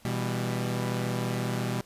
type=chord; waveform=sawtooth; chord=E minor; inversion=second; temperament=equal with one note detuned; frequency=123.47 / 164.81 / 198.16 Hz; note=B2 / E3 / G3; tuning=0 / 0 / +19 cents; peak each=-26 / -32 / -29 dBFS; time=0.05-1.81 s; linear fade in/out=0 ms; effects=pink hiss -57 dBFS RMS until 1.85 s + resampled to 32000 Hz